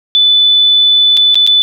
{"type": "tone with dropouts", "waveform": "sine", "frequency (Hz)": 3493, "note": "A7", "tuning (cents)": -13, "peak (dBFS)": -5, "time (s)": [0.15, 1.62], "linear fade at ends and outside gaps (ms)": 0, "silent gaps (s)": [[1.169, 1.173], [1.345, 1.355], [1.466, 1.474]], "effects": []}